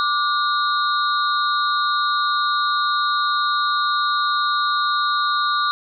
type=tone cluster; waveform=sine; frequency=1177 / 1435 / 3772 / 4135 Hz; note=D6 / F6 / A#7 / C8; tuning=+3 / +47 / +20 / -21 cents; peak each=-19 / -24 / -26 / -28 dBFS; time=0-5.71 s; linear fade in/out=0 ms; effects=none

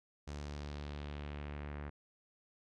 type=tone with low-pass filter sweep; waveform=sawtooth; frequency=73 Hz; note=D2; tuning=10 cents flat; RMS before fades=-44 dBFS; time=0.27-1.9 s; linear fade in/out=10 ms; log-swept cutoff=6700 to 1800 Hz; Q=1.6; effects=none

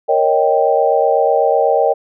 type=chord; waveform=sine; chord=Eb dominant seventh; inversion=second; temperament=equal; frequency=466.2 / 554.4 / 622.3 / 784 Hz; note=Bb4 / Db5 / Eb5 / G5; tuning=0 / 0 / 0 / 0 cents; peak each=-16 dBFS; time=0.08-1.94 s; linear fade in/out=20 ms; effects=none

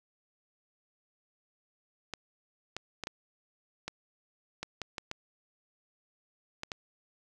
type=clicks; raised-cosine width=0.2 ms; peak=-19 dBFS; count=11; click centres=2.137 / 2.766 / 3.037 / 3.071 / 3.88 / 4.63 / 4.817 / 4.982 / 5.114 / 6.634 / 6.718 s; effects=none

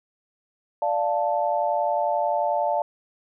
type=chord; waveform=sine; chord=D minor; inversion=none; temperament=equal; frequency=587.3 / 698.5 / 880 Hz; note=D5 / F5 / A5; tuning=0 / 0 / 0 cents; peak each=-25 dBFS; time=0.82-2.82 s; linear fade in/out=2 ms; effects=none

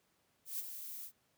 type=noise with ADSR envelope; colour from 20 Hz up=violet; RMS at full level=-38 dBFS; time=0.45-1.12 s; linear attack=140 ms; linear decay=26 ms; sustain=-8 dB; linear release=73 ms; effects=pink hiss -75 dBFS RMS until 1.37 s + high-pass 100 Hz 12 dB/octave

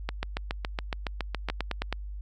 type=two click trains; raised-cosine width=0.3 ms; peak=-13 / -14 dBFS; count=5 / 11; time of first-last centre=1.5-1.926 / 0.09-1.487 s; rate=9.38 / 7.16 Hz; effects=added 50 Hz sine -35 dBFS peak until 2.21 s

